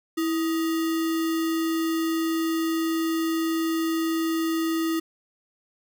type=tone with sample-and-hold; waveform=sine; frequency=326.7 Hz; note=E4; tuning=15 cents flat; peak=-22 dBFS; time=0.17-5 s; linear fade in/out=10 ms; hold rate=1575 Hz; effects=none